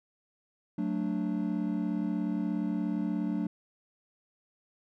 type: chord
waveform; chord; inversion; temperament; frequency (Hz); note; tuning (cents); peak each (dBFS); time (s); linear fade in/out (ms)
triangle; D major; first; equal with one note detuned; 185 / 221.9 / 293.7; F#3 / A3 / D4; 0 / +15 / 0; -31; 0.78-3.47; 5
effects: none